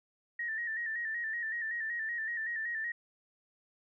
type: tone with vibrato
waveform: sine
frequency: 1829 Hz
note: A#6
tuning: 33 cents flat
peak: -33 dBFS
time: 0.39-2.92 s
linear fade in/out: 5 ms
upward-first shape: square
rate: 5.3 Hz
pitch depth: 54 cents each way
effects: none